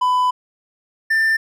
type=tone pair in turn; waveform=triangle; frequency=1000 / 1785.9 Hz; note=B5 / A6; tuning=+21 / +25 cents; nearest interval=minor seventh; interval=1004 cents; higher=second; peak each=-12 dBFS; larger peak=neither; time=0.01-0.31 / 1.1-1.37 s; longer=first; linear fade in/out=10 ms; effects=none